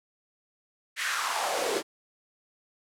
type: noise with high-pass filter sweep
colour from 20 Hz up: pink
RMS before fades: -29 dBFS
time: 0.96-1.83 s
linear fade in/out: 50 ms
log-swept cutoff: 2000 to 340 Hz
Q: 3.5
effects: low-pass 10000 Hz 12 dB/octave